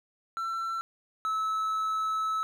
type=tone pair in turn; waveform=triangle; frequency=1344 / 1300.5 Hz; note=E6 / E6; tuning=+33 / -24 cents; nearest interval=minor second; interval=57 cents; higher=first; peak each=-28 / -25 dBFS; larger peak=second; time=0.37-0.81 / 1.25-2.43 s; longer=second; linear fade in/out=0 ms; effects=none